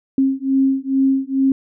sine beating tone pair, 267.4 / 269.7 Hz, C4 / C#4, +38 / -47 cents, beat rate 2.3 Hz, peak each -17 dBFS, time 0.18-1.52 s, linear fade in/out 2 ms, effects none

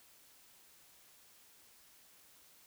silence, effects white hiss -63 dBFS RMS until 2.66 s

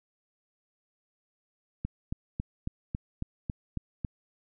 click train, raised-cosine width 5 ms, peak -19 dBFS, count 9, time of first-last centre 1.85-4.048 s, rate 3.64 Hz, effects none

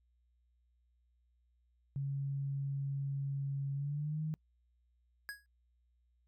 sine tone with pitch glide, 138.59 to 155.56 Hz, C#3 to D#3, 0 to 0 cents, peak -34 dBFS, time 1.96-4.34 s, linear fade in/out 0 ms, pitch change +200 cents, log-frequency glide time 3.74-4.22 s
square tone with exponential decay, 1661 Hz, G#6, in tune, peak -38 dBFS, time 5.29-5.46 s, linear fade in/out 0 ms, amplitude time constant 36 ms
effects noise-tail reverb RT60 0.1 s tail -26 dB re dry + added 60 Hz sine -70 dBFS peak until 6.27 s

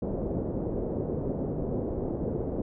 white low-pass noise, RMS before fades -31 dBFS, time 0.02-2.62 s, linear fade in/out 5 ms, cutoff 490 Hz, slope 24 dB/octave, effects none

